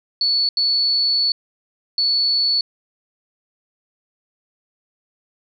sine tone bursts at uneven times, 4435 Hz, C#8, in tune, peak -15 dBFS, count 3, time 0.21-0.49 / 0.57-1.32 / 1.98-2.61 s, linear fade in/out 2 ms, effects none

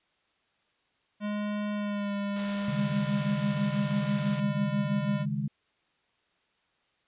square tone with pitch glide, 207.7 to 201.6 Hz, G#3 to G3, 0 to +49 cents, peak -30 dBFS, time 1.2-5.26 s, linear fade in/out 50 ms, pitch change -51 cents, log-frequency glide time 1.73-2.14 s
white noise, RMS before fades -39 dBFS, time 2.36-4.4 s, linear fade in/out 2 ms
sine chord, C# suspended second, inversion none, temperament equal, 138.59 / 155.56 / 207.7 Hz, C#3 / D#3 / G#3, 0 / 0 / 0 cents, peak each -32 / -33 / -32 dBFS, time 2.68-5.48 s, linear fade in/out 5 ms
effects white hiss -71 dBFS RMS until 7.07 s + resampled to 8000 Hz

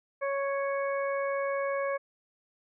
harmonic tone, 554.4 Hz, C#5, in tune, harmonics 1 / 2 / 3 / 4, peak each -29 / -35 / -39 / -41 dBFS, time 0.21-1.98 s, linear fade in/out 20 ms, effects none

